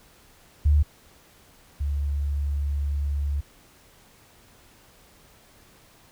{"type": "tone pair in turn", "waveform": "sine", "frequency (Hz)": [73.9, 71.47], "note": ["D2", "D2"], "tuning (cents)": [11, -47], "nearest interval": "minor second", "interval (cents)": 58, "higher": "first", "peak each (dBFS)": [-15, -23], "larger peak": "first", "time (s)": [[0.65, 0.83], [1.8, 3.41]], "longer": "second", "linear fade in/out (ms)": 10, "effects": ["pink hiss -55 dBFS RMS until 6.11 s"]}